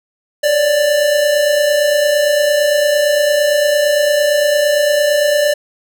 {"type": "tone pair together", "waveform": "square", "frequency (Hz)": [562, 590.8], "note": ["C#5", "D5"], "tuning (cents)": [24, 10], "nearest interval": "minor second", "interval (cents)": 86, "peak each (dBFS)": [-20, -12], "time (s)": [0.43, 5.54], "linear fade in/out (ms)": 10, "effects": []}